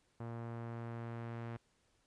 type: tone with low-pass filter sweep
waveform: sawtooth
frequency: 116.5 Hz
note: A#2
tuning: 1 cent flat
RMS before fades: -44 dBFS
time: 0.2-1.57 s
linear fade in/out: 5 ms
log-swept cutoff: 1200 to 2000 Hz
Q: 0.99
effects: pink hiss -75 dBFS RMS until 2.06 s + resampled to 22050 Hz